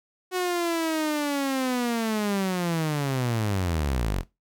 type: linear sweep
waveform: sawtooth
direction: down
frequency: 370 to 40.08 Hz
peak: -20 dBFS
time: 0.31-4.24 s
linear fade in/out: 50 ms
effects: noise-tail reverb RT60 0.2 s tail -18 dB re dry